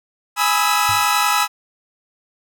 sawtooth chord, E major seventh, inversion first, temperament equal with one note detuned, 830.6 / 987.8 / 1267.7 / 1318.5 Hz, G#5 / B5 / D#6 / E6, 0 / 0 / +32 / 0 cents, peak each -17 dBFS, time 0.36-1.48 s, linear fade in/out 50 ms
triangle tone with exponential decay, 102.1 Hz, G#2, 29 cents flat, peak -22 dBFS, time 0.89-1.12 s, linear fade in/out 0 ms, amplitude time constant 49 ms
effects none

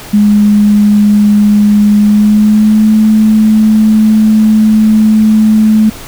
sine tone with pitch glide, 207.7 to 216.5 Hz, G#3 to A3, 0 to -28 cents, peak -3 dBFS, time 0.13-5.9 s, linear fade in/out 10 ms, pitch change +72 cents, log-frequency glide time 1.97-2.92 s, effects pink hiss -28 dBFS RMS until 6.07 s

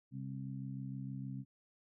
harmonic tone, 66.5 Hz, C2, 29 cents sharp, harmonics 2 / 3 / 4, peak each -42 / -46 / -48 dBFS, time 0.11-1.45 s, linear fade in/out 50 ms, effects none

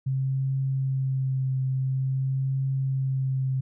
sine tone with vibrato, 132.9 Hz, C3, 27 cents sharp, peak -23 dBFS, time 0.06-3.61 s, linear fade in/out 10 ms, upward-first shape triangle, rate 0.48 Hz, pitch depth 21 cents each way, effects none

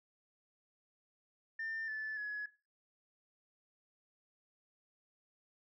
sine tone with pitch steps, 1800 / 1743.7 / 1689.2 Hz, A6 / A6 / G#6, +39 / -16 / +29 cents, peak -37 dBFS, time 1.59-2.46 s, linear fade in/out 5 ms, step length 290 ms, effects noise-tail reverb RT60 0.3 s tail -18 dB re dry + tanh soft clip ceiling -34 dBFS

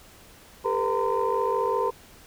sine tone cluster, 399.3 / 453.4 / 498.7 / 922 / 1021 Hz, G4 / A#4 / B4 / A#5 / C6, +32 / -48 / +17 / -19 / -43 cents, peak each -28 dBFS, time 0.64-1.91 s, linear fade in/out 20 ms, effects tanh soft clip ceiling -14 dBFS + pink hiss -51 dBFS RMS until 2.26 s

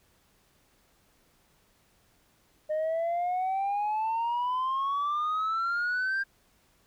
sine exponential sweep, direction up, 610 to 1602 Hz, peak -24 dBFS, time 2.69-6.24 s, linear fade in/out 20 ms, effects tanh soft clip ceiling -25 dBFS + pink hiss -66 dBFS RMS until 6.86 s

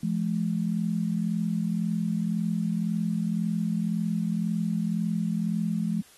sine tone pair together, 171.7 / 213.6 Hz, F3 / G#3, -29 / +49 cents, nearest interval major third, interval 378 cents, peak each -27 dBFS, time 0.03-6.01 s, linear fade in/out 5 ms, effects white hiss -55 dBFS RMS until 6.17 s + AAC 32 kbps

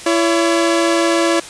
sawtooth tone pair together, 335.8 / 564.7 Hz, E4 / C#5, +32 / +32 cents, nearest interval major sixth, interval 900 cents, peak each -10 / -14 dBFS, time 0.06-1.4 s, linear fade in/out 5 ms, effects white hiss -33 dBFS RMS until 1.49 s + resampled to 22050 Hz

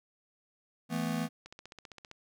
square chord, E suspended fourth, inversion none, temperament just, 164.81 / 219.8 / 247.2 Hz, E3 / A3 / B3, 0 / -2 / +2 cents, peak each -36 dBFS, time 0.89-1.29 s, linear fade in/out 50 ms
click train, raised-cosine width 0.2 ms, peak -30 dBFS, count 11, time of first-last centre 1.46-2.114 s, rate 15.3 Hz
effects none

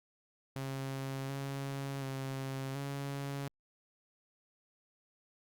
sawtooth tone with pitch steps, 135.1 / 137.7 / 134.4 / 139.6 Hz, C#3 / C#3 / C3 / C#3, -44 / -11 / +47 / +13 cents, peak -33 dBFS, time 0.56-3.48 s, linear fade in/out 0 ms, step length 730 ms, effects Opus 48 kbps

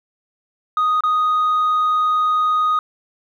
sine tone with dropouts, 1244.5 Hz, D#6, in tune, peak -12 dBFS, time 0.77-2.79 s, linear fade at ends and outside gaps 2 ms, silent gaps 1.007-1.036 s, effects tanh soft clip ceiling -13 dBFS + 9-bit

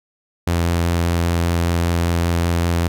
sawtooth tone with vibrato, 85.3 Hz, F2, 40 cents flat, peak -12 dBFS, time 0.47-2.88 s, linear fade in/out 5 ms, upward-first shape sine, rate 5.1 Hz, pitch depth 11 cents each way, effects none

